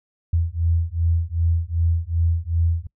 sine beating tone pair, 82.41 / 85.01 Hz, E2 / F2, 0 / -46 cents, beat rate 2.6 Hz, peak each -21 dBFS, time 0.33-2.87 s, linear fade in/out 5 ms, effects noise-tail reverb RT60 0.1 s tail -24 dB re dry

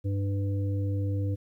harmonic tone, 99.2 Hz, G2, 21 cents sharp, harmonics 1 / 3 / 5, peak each -26 / -36 / -40 dBFS, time 0.04-1.36 s, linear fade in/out 20 ms, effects 11-bit

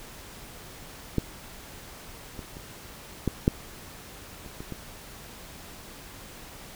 clicks, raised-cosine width 3 ms, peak -10 / -25 / -27 / -11 / -6 / -30 / -24 / -22 dBFS, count 8, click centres 1.183 / 2.392 / 2.569 / 3.277 / 3.479 / 4.462 / 4.605 / 4.723 s, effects pink hiss -45 dBFS RMS until 6.75 s

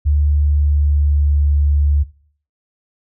sine tone with pitch glide, 73.42 to 72.49 Hz, D2 to D2, 0 to -22 cents, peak -11 dBFS, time 0.05-2.04 s, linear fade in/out 20 ms, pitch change -22 cents, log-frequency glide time 0.23-1.5 s, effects noise-tail reverb RT60 0.5 s tail -18 dB re dry

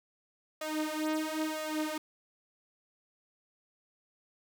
sawtooth tone with flanger, 310.5 Hz, D#4, 3 cents flat, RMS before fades -34 dBFS, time 0.61-1.98 s, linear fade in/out 5 ms, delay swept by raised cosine 1.7 to 6.4 ms, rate 1 Hz, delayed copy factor +0.9, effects 9-bit

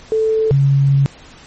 sine tone pair in turn, 440 / 138.59 Hz, A4 / C#3, 0 / 0 cents, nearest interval octave + minor sixth, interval 2000 cents, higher first, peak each -12 / -9 dBFS, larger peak second, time 0.12-0.51 / 0.51-1.06 s, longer second, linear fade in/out 0 ms, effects pink hiss -41 dBFS RMS until 1.46 s + MP3 32 kbps

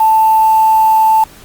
sine tone with quantisation, 880 Hz, A5, in tune, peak -6 dBFS, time 0-1.24 s, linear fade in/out 5 ms, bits 4, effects pink hiss -39 dBFS RMS until 1.44 s + Opus 32 kbps

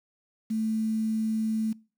sine tone with quantisation, 220 Hz, A3, in tune, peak -25 dBFS, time 0.5-1.73 s, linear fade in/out 10 ms, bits 8, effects noise-tail reverb RT60 0.4 s tail -25 dB re dry

